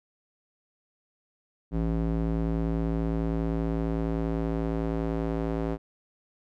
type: tone with band-pass filter sweep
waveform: square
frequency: 55.3 Hz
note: A1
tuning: 9 cents sharp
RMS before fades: -28 dBFS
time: 1.71-5.78 s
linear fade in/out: 50 ms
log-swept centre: 220 to 380 Hz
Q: 0.94
effects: none